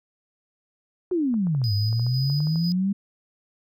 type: exponential two-way sweep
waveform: sine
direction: down then up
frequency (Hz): 379 to 100 to 202.1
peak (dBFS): -20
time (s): 1.11-2.93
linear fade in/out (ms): 10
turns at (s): 1.73
type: clicks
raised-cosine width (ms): 1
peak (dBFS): -29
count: 12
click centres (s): 1.112 / 1.341 / 1.47 / 1.549 / 1.617 / 1.928 / 1.996 / 2.066 / 2.3 / 2.404 / 2.471 / 2.558
type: tone with tremolo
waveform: triangle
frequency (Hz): 4978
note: D#8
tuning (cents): 0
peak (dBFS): -29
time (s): 1.64-2.72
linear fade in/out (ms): 0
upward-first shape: square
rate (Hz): 2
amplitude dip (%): 40
effects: none